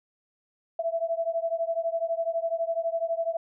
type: beating tone pair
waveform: sine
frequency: 659.3 / 671.3 Hz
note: E5 / E5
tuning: 0 / +31 cents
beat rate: 12 Hz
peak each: -28 / -29 dBFS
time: 0.79-3.37 s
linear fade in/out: 5 ms
effects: none